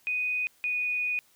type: tone pair in turn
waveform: sine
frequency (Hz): 2489 / 2473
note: D#7 / D#7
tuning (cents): 0 / -11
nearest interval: unison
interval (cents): 11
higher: first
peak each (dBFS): -26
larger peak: neither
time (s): 0.07-0.47 / 0.64-1.19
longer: second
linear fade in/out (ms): 0
effects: white hiss -63 dBFS RMS until 1.35 s